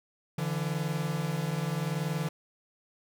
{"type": "tone pair together", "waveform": "45% pulse", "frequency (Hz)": [146.83, 167.57], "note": ["D3", "E3"], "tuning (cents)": [0, 29], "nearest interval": "major second", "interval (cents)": 229, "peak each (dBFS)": [-32, -32], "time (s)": [0.38, 2.29], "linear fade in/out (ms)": 5, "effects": []}